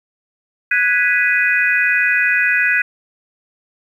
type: chord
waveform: sine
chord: G# minor seventh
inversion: third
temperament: equal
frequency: 1480 / 1661.2 / 1975.5 / 2489 Hz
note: F#6 / G#6 / B6 / D#7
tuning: 0 / 0 / 0 / 0 cents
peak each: -18 dBFS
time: 0.71-2.82 s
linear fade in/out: 5 ms
effects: 8-bit